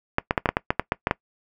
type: clicks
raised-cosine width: 0.5 ms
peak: -4 dBFS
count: 11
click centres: 0.184 / 0.309 / 0.378 / 0.458 / 0.49 / 0.569 / 0.705 / 0.796 / 0.921 / 1.071 / 1.111 s
effects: noise-tail reverb RT60 0.1 s tail -22 dB re dry